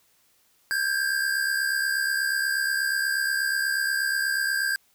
square tone pair together, 1581.7 / 1650 Hz, G6 / G#6, +15 / -12 cents, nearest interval minor second, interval 73 cents, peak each -25 / -30 dBFS, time 0.71-4.76 s, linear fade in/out 0 ms, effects white hiss -64 dBFS RMS until 4.94 s

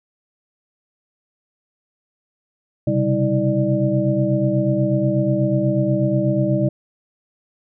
sine tone cluster, 127.7 / 135.9 / 196 / 321.2 / 594 Hz, C3 / C#3 / G3 / E4 / D5, -42 / -34 / 0 / -45 / +20 cents, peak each -22 dBFS, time 2.87-6.69 s, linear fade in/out 5 ms, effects none

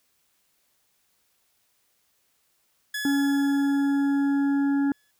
sawtooth tone with exponential decay, 1700 Hz, G#6, 40 cents sharp, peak -24 dBFS, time 2.94-5.11 s, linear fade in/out 5 ms, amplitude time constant 470 ms
harmonic tone, 280 Hz, C#4, 18 cents sharp, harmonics 1 / 3 / 5 / 6, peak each -20 / -37 / -42 / -39 dBFS, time 3.05-4.92 s, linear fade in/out 2 ms
effects white hiss -69 dBFS RMS until 5.19 s

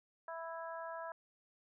harmonic tone, 329.6 Hz, E4, in tune, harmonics 2 / 3 / 4 / 5, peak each -45 / -46 / -50 / -51 dBFS, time 0.28-1.12 s, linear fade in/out 2 ms, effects none

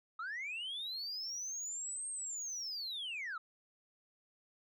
sine linear two-way sweep, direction up then down, 1244.5 to 8570 to 1244.5 Hz, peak -37 dBFS, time 0.19-3.38 s, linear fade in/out 5 ms, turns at 2.09 s, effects tanh soft clip ceiling -37 dBFS

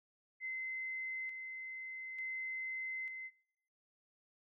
sine tone with tremolo, 2059 Hz, C7, 28 cents flat, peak -38 dBFS, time 0.4-3.31 s, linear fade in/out 50 ms, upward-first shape square, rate 0.56 Hz, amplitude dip 40%, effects noise-tail reverb RT60 0.9 s tail -25 dB re dry

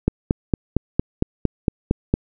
click train, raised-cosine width 3 ms, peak -3 dBFS, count 10, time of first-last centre 0.08-2.139 s, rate 4.37 Hz, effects none

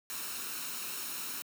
white noise with comb filter, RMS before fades -39 dBFS, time 0.1-1.42 s, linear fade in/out 0 ms, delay 0.74 ms, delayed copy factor +0.55, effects high-pass 200 Hz 12 dB/octave

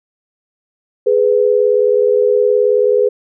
sine tone pair together, 417.7 / 496.7 Hz, G#4 / B4, +10 / +10 cents, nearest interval minor third, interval 300 cents, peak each -12 dBFS, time 1.06-3.09 s, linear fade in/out 10 ms, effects none

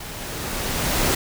pink noise with level ramp, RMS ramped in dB -35 to -19 dBFS, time 0-1.15 s, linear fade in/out 5 ms, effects none

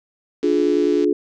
sine chord, D diminished, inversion none, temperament just, 293.7 / 352.4 / 422.9 Hz, D4 / F4 / Ab4, 0 / +16 / +31 cents, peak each -19 dBFS, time 0.43-1.13 s, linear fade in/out 5 ms
click train, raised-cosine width 0.2 ms, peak -21 dBFS, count 103, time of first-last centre 0.43-1.044 s, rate 166 Hz
effects none

